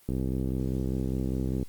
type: click train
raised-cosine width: 3 ms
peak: -17 dBFS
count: 101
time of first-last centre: 0.09-1.628 s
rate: 65 Hz
effects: white hiss -58 dBFS RMS until 1.68 s + Opus 24 kbps